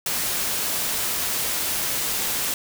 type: noise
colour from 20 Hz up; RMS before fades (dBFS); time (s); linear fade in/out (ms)
white; -25; 0.06-2.54; 2
effects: none